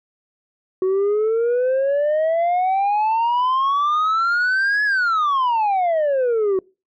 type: exponential two-way sweep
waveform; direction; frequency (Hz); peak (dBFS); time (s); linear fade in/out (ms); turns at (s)
sine; up then down; 370 to 1711 to 370; -13; 0.82-6.59; 2; 4.84
effects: noise-tail reverb RT60 0.3 s tail -25 dB re dry + tanh soft clip ceiling -15 dBFS

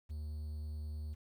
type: tone with quantisation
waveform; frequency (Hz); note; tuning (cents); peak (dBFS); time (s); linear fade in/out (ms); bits
triangle; 75.8; D#2; -45; -37; 0.09-1.15; 20; 11
effects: none

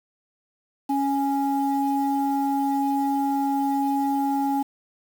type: tone pair together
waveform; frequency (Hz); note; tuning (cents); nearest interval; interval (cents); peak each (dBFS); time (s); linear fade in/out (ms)
sine; 277.2 / 830.6; C#4 / G#5; 0 / 0; octave + perfect fifth; 1900; -22 / -23; 0.89-4.63; 10
effects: tanh soft clip ceiling -14 dBFS + 7-bit

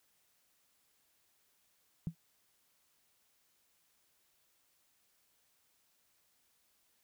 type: tone with exponential decay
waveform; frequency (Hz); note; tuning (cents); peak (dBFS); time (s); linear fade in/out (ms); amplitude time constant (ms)
sine; 164.81; E3; 0; -29; 2.07-2.15; 0; 16
effects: white hiss -74 dBFS RMS until 7.03 s

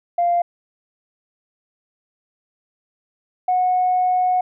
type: tone pair in turn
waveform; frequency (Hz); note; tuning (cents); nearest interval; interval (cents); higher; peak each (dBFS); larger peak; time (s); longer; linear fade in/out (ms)
sine; 696 / 731.9; F5 / F#5; -6 / -19; minor second; 87; second; -14; neither; 0.18-0.42 / 3.48-4.41; second; 5
effects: tanh soft clip ceiling -10 dBFS

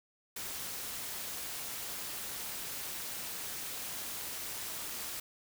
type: noise with amplitude modulation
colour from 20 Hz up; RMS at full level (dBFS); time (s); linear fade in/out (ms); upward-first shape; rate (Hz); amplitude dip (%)
white; -38; 0.36-5.2; 5; sine; 268; 55
effects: none

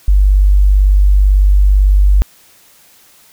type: tone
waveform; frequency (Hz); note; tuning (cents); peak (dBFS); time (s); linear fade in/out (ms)
sine; 49; G1; 0; -5; 0.08-2.22; 0
effects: white hiss -46 dBFS RMS until 3.32 s

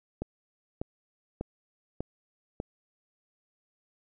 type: click train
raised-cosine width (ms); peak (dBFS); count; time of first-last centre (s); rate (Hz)
2; -19; 5; 0.22-2.601; 1.68
effects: none

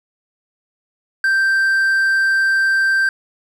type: tone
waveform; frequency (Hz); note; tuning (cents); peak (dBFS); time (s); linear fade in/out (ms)
triangle; 1568; G6; 0; -11; 1.24-3.09; 2
effects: none

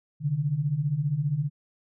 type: beating tone pair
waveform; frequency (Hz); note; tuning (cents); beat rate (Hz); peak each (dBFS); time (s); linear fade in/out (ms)
sine; 134.8 / 149.8; C#3 / D3; -48 / +35; 15; -29 / -25; 0.2-1.5; 50
effects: none

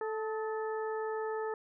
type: harmonic tone with a mistuned harmonic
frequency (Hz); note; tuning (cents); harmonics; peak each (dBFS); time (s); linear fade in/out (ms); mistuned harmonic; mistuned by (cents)
438.4; A4; -6; 1 / 2 / 3 / 4; -34 / -40 / -44 / -46; 0.01-1.54; 2; 3; -46
effects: none

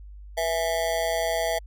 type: tone with amplitude modulation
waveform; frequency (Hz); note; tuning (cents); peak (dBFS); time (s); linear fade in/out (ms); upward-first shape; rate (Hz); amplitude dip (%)
square; 659.3; E5; 0; -20; 0.37-1.59; 10; sine; 171; 95
effects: added 50 Hz sine -40 dBFS peak until 1.66 s

